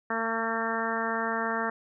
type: harmonic tone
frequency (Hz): 226.4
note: A3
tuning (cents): +50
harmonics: 1 / 2 / 3 / 4 / 5 / 6 / 7 / 8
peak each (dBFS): -35 / -35 / -35 / -35 / -35 / -35 / -35 / -35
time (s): 0.1-1.7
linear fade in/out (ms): 5
effects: none